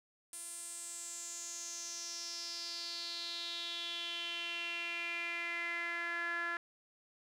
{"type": "tone with band-pass filter sweep", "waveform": "sawtooth", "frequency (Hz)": 341.7, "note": "F4", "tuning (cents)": -38, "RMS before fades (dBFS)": -41, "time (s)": [0.33, 6.57], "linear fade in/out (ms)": 2, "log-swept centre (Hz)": [9400, 1600], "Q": 5.7, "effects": []}